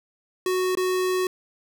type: tone with dropouts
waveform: square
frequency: 369.3 Hz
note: F#4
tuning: 3 cents flat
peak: -22 dBFS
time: 0.46-1.27 s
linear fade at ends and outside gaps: 2 ms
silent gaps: 0.752-0.772 s
effects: none